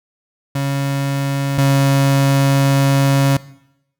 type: tone pair in turn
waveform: 35% pulse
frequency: 138.7 / 137.82 Hz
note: C#3 / C#3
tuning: +1 / -10 cents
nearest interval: unison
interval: 11 cents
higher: first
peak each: -15 / -9 dBFS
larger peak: second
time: 0.55-1.58 / 1.58-3.37 s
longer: second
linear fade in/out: 5 ms
effects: noise-tail reverb RT60 0.8 s tail -19 dB re dry